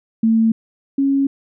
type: tone pair in turn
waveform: sine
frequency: 224.3 / 275.2 Hz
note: A3 / C#4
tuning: +34 / -12 cents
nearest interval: major third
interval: 354 cents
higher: second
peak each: -11 / -13 dBFS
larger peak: first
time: 0.23-0.52 / 0.98-1.27 s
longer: neither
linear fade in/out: 5 ms
effects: none